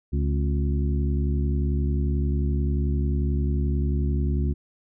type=harmonic tone with a mistuned harmonic; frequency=71.3 Hz; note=C#2; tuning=49 cents sharp; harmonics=1 / 2 / 3 / 4 / 5; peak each=-22 / -28 / -32 / -34 / -36 dBFS; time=0.12-4.54 s; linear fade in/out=20 ms; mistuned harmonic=4; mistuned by=-82 cents; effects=none